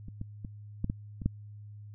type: clicks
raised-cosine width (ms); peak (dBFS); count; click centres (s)
5; -29 / -25 / -26 / -17 / -18 / -25 / -14; 7; 0.084 / 0.214 / 0.448 / 0.844 / 0.899 / 1.218 / 1.26
effects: added 104 Hz sine -44 dBFS peak until 1.94 s